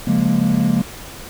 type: chord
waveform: triangle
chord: Bb minor seventh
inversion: first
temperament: equal with one note detuned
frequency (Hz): 138.59 / 176.24 / 207.7 / 233.1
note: Db3 / F3 / Ab3 / Bb3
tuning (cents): 0 / +16 / 0 / 0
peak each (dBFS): -20 / -18 / -16 / -16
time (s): 0.07-0.82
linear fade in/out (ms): 5
effects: pink hiss -35 dBFS RMS until 1.29 s